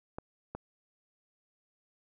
clicks, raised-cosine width 1 ms, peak -24 dBFS, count 2, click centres 0.185 / 0.55 s, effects none

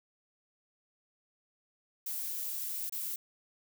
violet noise with dropouts, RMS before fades -37 dBFS, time 2.06-3.16 s, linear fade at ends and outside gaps 5 ms, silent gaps 2.896-2.923 s, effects none

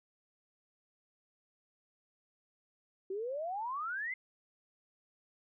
sine exponential sweep, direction up, 370 to 2114 Hz, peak -35 dBFS, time 3.1-4.14 s, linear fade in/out 5 ms, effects none

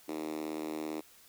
5% pulse tone with high-pass filter, 77.78 Hz, D#2, in tune, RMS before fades -38 dBFS, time 0.08-1.01 s, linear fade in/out 10 ms, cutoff 310 Hz, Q 4.3, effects white hiss -59 dBFS RMS until 1.28 s

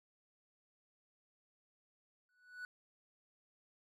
triangle tone with exponential growth, 1480 Hz, F#6, in tune, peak -39 dBFS, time 2.29-2.65 s, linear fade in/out 1 ms, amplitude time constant 78 ms, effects none

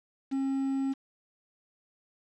triangle tone with quantisation, 270.2 Hz, C#4, 44 cents flat, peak -25 dBFS, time 0.31-0.94 s, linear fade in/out 20 ms, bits 8, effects low-pass 5000 Hz 12 dB/octave

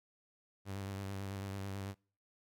sawtooth tone with vibrato, 98 Hz, G2, in tune, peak -36 dBFS, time 0.65-1.95 s, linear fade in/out 50 ms, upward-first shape square, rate 9.1 Hz, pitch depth 25 cents each way, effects noise-tail reverb RT60 0.4 s tail -25 dB re dry

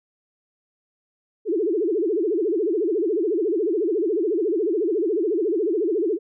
sine tone with vibrato, 379.5 Hz, F#4, 44 cents sharp, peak -19 dBFS, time 1.45-6.19 s, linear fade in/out 50 ms, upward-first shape sine, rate 14 Hz, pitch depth 290 cents each way, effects none

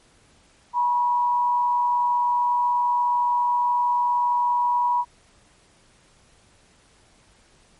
sine tone with frequency modulation, 970 Hz, B5, 31 cents flat, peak -18 dBFS, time 0.73-5.05 s, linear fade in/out 50 ms, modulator 99.1 Hz, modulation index 0.36, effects pink hiss -57 dBFS RMS until 7.79 s + MP3 48 kbps

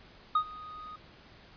triangle tone with ADSR envelope, 1244.5 Hz, D#6, in tune, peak -19 dBFS, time 0.35-0.96 s, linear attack 5 ms, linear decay 79 ms, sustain -21 dB, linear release 4 ms, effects pink hiss -55 dBFS RMS until 1.56 s + resampled to 11025 Hz

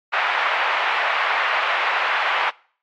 pink band-pass noise, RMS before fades -21 dBFS, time 0.12-2.51 s, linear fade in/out 20 ms, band 780 to 2700 Hz, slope 24 dB/octave, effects noise-tail reverb RT60 0.5 s tail -24 dB re dry + AAC 64 kbps

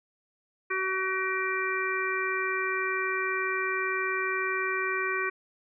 harmonic tone with a mistuned harmonic, 378.1 Hz, F#4, 38 cents sharp, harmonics 1 / 3 / 4 / 5 / 6, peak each -33 / -33 / -33 / -33 / -33 dBFS, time 0.7-5.3 s, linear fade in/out 10 ms, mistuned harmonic 6, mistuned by +66 cents, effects none

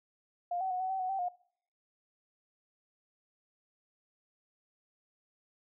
sine tone with pitch steps, 704 / 759 / 732 / 751 / 766 / 741 / 774 / 715 Hz, F5 / F#5 / F#5 / F#5 / G5 / F#5 / G5 / F5, +14 / +44 / -19 / +26 / -40 / +2 / -22 / +41 cents, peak -31 dBFS, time 0.51-1.286 s, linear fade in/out 5 ms, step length 97 ms, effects noise-tail reverb RT60 0.6 s tail -23 dB re dry

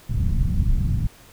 pink low-pass noise, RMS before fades -20 dBFS, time 0.09-1.07 s, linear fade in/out 10 ms, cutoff 170 Hz, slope 24 dB/octave, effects pink hiss -49 dBFS RMS until 1.32 s

